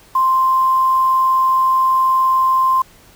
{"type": "tone with quantisation", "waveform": "sine", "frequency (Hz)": 1046.5, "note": "C6", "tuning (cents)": 0, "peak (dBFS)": -11, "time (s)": [0.15, 2.82], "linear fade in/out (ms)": 5, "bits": 6, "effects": ["pink hiss -47 dBFS RMS until 3.15 s"]}